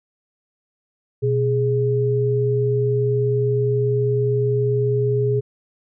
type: tone pair together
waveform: sine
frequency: 123.47 / 415.3 Hz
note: B2 / G#4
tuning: 0 / 0 cents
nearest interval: octave + major sixth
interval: 2100 cents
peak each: -19 dBFS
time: 1.22-5.41 s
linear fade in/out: 20 ms
effects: none